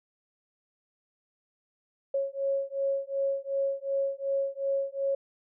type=beating tone pair; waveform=sine; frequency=548 / 550.7 Hz; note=C#5 / C#5; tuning=-20 / -11 cents; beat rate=2.7 Hz; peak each=-30 dBFS; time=2.14-5.15 s; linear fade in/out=5 ms; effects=none